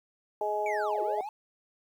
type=harmonic tone; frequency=210 Hz; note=G#3; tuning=19 cents sharp; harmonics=2 / 3 / 4; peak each=-33 / -32 / -31 dBFS; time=0.41-1.21 s; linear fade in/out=2 ms
type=linear two-way sweep; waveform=triangle; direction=down then up; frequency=2349 to 349.2 to 884 Hz; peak=-33 dBFS; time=0.66-1.29 s; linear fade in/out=2 ms; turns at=1.02 s
effects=10-bit